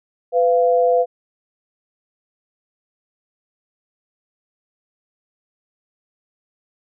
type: tone pair together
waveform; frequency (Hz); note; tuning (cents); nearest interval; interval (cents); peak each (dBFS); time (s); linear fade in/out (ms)
sine; 501 / 690.8; B4 / F5; +25 / -19; tritone; 556; -14 / -17; 0.32-1.06; 50
effects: none